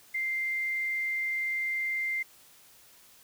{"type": "tone with quantisation", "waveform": "sine", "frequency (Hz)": 2093, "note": "C7", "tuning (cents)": 0, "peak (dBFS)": -28, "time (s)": [0.14, 2.23], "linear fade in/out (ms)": 10, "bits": 9, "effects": ["white hiss -57 dBFS RMS until 3.23 s"]}